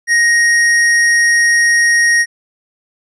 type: tone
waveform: square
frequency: 1873 Hz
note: A#6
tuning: 8 cents sharp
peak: -9 dBFS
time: 0.07-2.26 s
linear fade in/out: 50 ms
effects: resampled to 22050 Hz